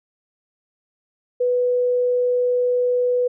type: tone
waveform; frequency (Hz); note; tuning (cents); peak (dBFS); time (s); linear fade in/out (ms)
sine; 493.9; B4; 0; -16; 1.4-3.28; 10
effects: none